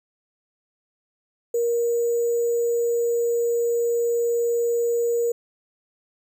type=tone with sample-and-hold; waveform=sine; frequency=470.3 Hz; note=A#4; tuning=15 cents sharp; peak=-19 dBFS; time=1.54-5.32 s; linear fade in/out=5 ms; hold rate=7350 Hz; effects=none